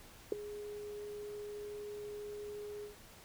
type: tone with ADSR envelope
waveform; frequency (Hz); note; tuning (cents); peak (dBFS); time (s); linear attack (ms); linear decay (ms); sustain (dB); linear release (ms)
sine; 415.3; G#4; 0; -24; 0.32-2.96; 3; 7; -18; 130
effects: pink hiss -57 dBFS RMS until 3.24 s